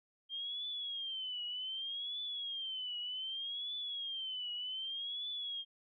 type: tone with vibrato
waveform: sine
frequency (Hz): 3182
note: G7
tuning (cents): +25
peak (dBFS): -38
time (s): 0.29-5.65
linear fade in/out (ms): 50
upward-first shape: triangle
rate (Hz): 0.65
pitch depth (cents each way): 160
effects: none